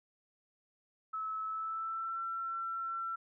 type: tone with pitch glide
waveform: sine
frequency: 1299 to 1348.7 Hz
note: E6 to E6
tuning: -26 to +39 cents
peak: -35 dBFS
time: 1.13-3.16 s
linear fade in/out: 10 ms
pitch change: +65 cents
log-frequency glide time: 1.45-2.2 s
effects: none

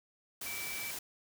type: tone in noise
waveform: sine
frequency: 2315 Hz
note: D7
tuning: 25 cents flat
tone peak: -41 dBFS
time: 0.46-0.91 s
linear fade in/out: 5 ms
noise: white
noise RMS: -41 dBFS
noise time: 0.41-0.99 s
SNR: -3 dB
effects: none

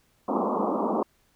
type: band-pass noise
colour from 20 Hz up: pink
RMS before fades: -26 dBFS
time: 0.28-1.03 s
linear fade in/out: 5 ms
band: 190 to 1200 Hz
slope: 96 dB/octave
effects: pink hiss -66 dBFS RMS until 1.35 s

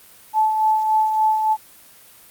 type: tone with tremolo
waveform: sine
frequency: 869 Hz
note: A5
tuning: 22 cents flat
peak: -13 dBFS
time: 0.33-1.57 s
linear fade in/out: 50 ms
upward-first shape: sine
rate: 3.5 Hz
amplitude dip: 45%
effects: white hiss -47 dBFS RMS until 2.3 s + Opus 32 kbps

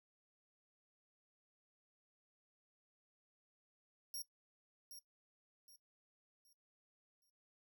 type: tone with echo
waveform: 10% pulse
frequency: 5588 Hz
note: F8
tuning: in tune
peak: -37 dBFS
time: 4.14-4.22 s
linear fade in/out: 2 ms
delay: 770 ms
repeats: 4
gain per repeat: -9 dB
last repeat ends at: 7.3 s
effects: noise-tail reverb RT60 0.1 s tail -17 dB re dry

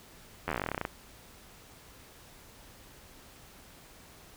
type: slowing click train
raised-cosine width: 0.5 ms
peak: -16 dBFS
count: 18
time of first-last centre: 0.48-0.851 s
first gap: 11 ms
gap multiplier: 1.08
effects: pink hiss -54 dBFS RMS until 4.36 s

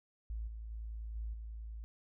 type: tone with level steps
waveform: sine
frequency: 55.1 Hz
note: A1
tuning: 3 cents sharp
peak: -37 / -42 / -40 / -37 / -42 dBFS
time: 0.3-1.84 s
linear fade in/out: 0 ms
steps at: 0.47 / 0.7 / 1.15 / 1.33 s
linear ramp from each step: 10 ms
effects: none

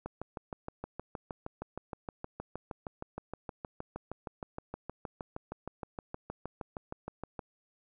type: click train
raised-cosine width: 1 ms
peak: -24 dBFS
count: 48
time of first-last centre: 0.06-7.392 s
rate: 6.41 Hz
effects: none

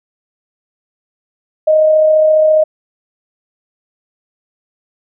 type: tone with amplitude modulation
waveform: sine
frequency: 622.3 Hz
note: D#5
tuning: in tune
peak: -5 dBFS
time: 1.67-2.64 s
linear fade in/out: 10 ms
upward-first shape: sine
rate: 34.7 Hz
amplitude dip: 30%
effects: none

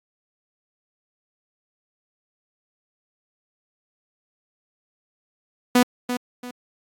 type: tone with echo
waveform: sawtooth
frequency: 246.9 Hz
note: B3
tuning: in tune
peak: -9 dBFS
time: 5.75-5.83 s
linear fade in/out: 5 ms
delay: 340 ms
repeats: 2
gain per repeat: -10 dB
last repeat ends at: 6.51 s
effects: AAC 64 kbps

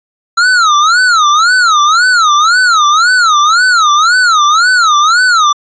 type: tone with vibrato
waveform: square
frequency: 1331 Hz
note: E6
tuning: 16 cents sharp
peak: -6 dBFS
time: 0.37-5.53 s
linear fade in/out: 10 ms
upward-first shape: sine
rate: 1.9 Hz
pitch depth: 220 cents each way
effects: resampled to 16000 Hz

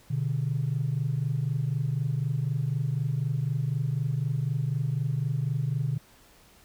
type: tone pair together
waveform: sine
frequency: 124.2 / 148.2 Hz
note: B2 / D3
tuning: +10 / +16 cents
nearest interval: minor third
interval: 306 cents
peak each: -27 dBFS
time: 0.1-5.98 s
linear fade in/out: 10 ms
effects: tanh soft clip ceiling -19 dBFS + pink hiss -57 dBFS RMS until 6.64 s

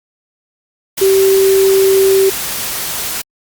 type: tone in noise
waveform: sine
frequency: 386.5 Hz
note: G4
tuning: 24 cents flat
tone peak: -7 dBFS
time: 1.01-2.3 s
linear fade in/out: 10 ms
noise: white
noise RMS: -20 dBFS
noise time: 0.97-3.22 s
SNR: +10 dB
effects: Opus 48 kbps

